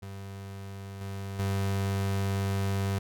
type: tone with level steps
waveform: 35% pulse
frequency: 98 Hz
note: G2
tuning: in tune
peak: -37 / -33 / -25 dBFS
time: 0.02-2.99 s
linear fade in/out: 10 ms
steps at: 1.01 / 1.39 s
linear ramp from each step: 2 ms
effects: none